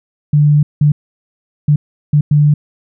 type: tone bursts at uneven times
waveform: sine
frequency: 147.8 Hz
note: D3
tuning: 11 cents sharp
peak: -6 dBFS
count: 5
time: 0.33-0.63 / 0.81-0.92 / 1.68-1.76 / 2.13-2.21 / 2.31-2.54 s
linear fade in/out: 5 ms
effects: none